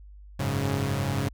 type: chord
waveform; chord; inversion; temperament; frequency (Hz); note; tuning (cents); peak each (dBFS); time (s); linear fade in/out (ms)
sawtooth; F# suspended second; none; equal with one note detuned; 92.5 / 103.83 / 137.95; F#2 / G#2 / C#3; 0 / 0 / -8; -28 / -26 / -24; 0.39-1.29; 10
effects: added 50 Hz sine -44 dBFS peak until 1.33 s